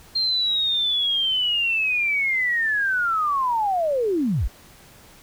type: linear sweep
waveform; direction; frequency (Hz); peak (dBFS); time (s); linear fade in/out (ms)
sine; down; 4200 to 30.99; -19; 0.15-4.48; 10
effects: pink hiss -49 dBFS RMS until 5.22 s